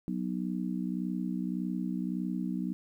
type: harmonic tone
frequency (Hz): 61.74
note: B1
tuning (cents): 0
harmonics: 3 / 4 / 5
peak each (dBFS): -33 / -35 / -38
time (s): 0.08-2.73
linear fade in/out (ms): 0
effects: 11-bit